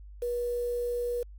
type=tone with quantisation; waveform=sine; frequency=482.7 Hz; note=B4; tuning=40 cents flat; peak=-28 dBFS; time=0.22-1.23 s; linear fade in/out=5 ms; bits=8; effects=added 50 Hz sine -44 dBFS peak until 1.38 s